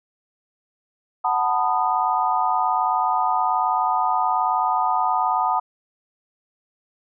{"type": "chord", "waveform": "sine", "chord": "B dominant seventh", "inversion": "second", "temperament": "just", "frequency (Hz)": [740.8, 889, 987.8, 1234.7], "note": ["F#5", "A5", "B5", "D#6"], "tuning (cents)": [2, 18, 0, -14], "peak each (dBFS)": [-23, -23, -24, -24], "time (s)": [1.24, 5.6], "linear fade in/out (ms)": 10, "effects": []}